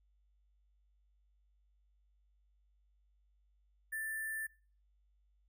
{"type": "tone with sample-and-hold", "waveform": "sine", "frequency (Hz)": 1769, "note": "A6", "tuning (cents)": 9, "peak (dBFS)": -37, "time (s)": [3.92, 4.47], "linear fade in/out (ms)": 10, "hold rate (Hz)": 11025, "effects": ["noise-tail reverb RT60 0.4 s tail -23 dB re dry", "added 50 Hz sine -69 dBFS peak until 5.48 s"]}